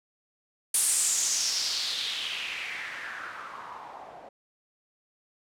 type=noise with low-pass filter sweep; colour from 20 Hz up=blue; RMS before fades=-31 dBFS; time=0.74-4.29 s; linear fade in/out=5 ms; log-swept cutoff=9900 to 660 Hz; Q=3.8; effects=none